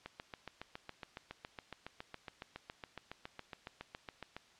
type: click train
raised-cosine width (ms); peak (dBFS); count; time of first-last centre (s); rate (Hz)
0.3; -28; 32; 0.06-4.366; 7.2
effects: white hiss -64 dBFS RMS until 4.59 s + low-pass 5000 Hz 12 dB/octave